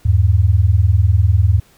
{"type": "tone pair together", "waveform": "sine", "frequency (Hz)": [82.41, 102.42], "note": ["E2", "G#2"], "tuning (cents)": [0, -24], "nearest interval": "major third", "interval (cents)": 376, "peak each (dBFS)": -12, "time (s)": [0.05, 1.6], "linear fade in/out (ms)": 10, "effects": ["pink hiss -51 dBFS RMS until 1.77 s"]}